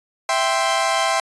sawtooth chord, C major, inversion first, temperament equal, 659.3 / 784 / 1046.5 Hz, E5 / G5 / C6, 0 / 0 / 0 cents, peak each -18 dBFS, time 0.29-1.2 s, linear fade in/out 2 ms, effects resampled to 22050 Hz

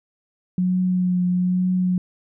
sine tone with vibrato, 181.5 Hz, F#3, 33 cents flat, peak -17 dBFS, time 0.58-1.98 s, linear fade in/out 2 ms, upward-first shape triangle, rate 1.1 Hz, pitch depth 22 cents each way, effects none

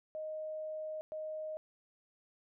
sine tone bursts at uneven times, 622.3 Hz, D#5, in tune, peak -38 dBFS, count 2, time 0.15-1.01 / 1.12-1.57 s, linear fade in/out 0 ms, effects none

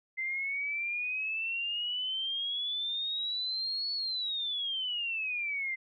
sine exponential two-way sweep, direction up then down, 2067 to 4435 to 2067 Hz, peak -31 dBFS, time 0.17-5.76 s, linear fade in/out 20 ms, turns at 3.93 s, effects none

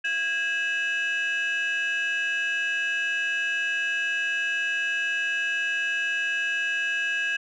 sine tone cluster, 1642 / 2606 / 2920 Hz, G#6 / E7 / F#7, -20 / -20 / -24 cents, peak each -24 / -27 / -33 dBFS, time 0.04-7.37 s, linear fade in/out 10 ms, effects tanh soft clip ceiling -20 dBFS

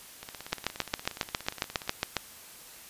two click trains, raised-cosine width 0.2 ms, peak -22 / -9 dBFS, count 29 / 13, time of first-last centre 0.23-1.877 / 0.53-2.167 s, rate 17 / 7.33 Hz, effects white hiss -49 dBFS RMS until 2.89 s + resampled to 32000 Hz

